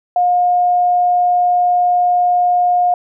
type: tone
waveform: sine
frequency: 714 Hz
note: F5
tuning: 38 cents sharp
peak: -10 dBFS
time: 0.16-2.94 s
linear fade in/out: 2 ms
effects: none